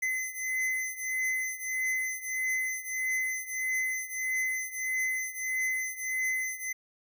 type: beating tone pair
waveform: square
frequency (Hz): 2040 / 2041.6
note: C7 / C7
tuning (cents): -44 / -43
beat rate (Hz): 1.6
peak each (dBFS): -32 / -35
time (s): 0.02-6.73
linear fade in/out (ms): 10
effects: none